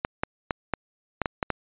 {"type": "clicks", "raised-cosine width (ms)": 0.5, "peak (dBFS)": -9, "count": 8, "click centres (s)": [0.049, 0.235, 0.508, 0.737, 1.217, 1.258, 1.428, 1.503], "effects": ["resampled to 8000 Hz"]}